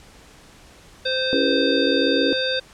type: harmonic tone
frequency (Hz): 520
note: C5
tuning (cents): -11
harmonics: 1 / 3 / 5 / 7 / 9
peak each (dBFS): -24 / -27 / -33 / -25 / -29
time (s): 1.05-2.6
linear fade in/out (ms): 10
type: chord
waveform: sine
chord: C# diminished seventh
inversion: none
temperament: just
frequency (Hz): 277.2 / 332.6 / 399.1 / 479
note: C#4 / E4 / G4 / Bb4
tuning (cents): 0 / +16 / +31 / +47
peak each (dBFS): -22 / -26 / -26 / -23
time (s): 1.33-2.33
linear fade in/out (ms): 0
effects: pink hiss -48 dBFS RMS until 2.73 s + low-pass 9000 Hz 12 dB/octave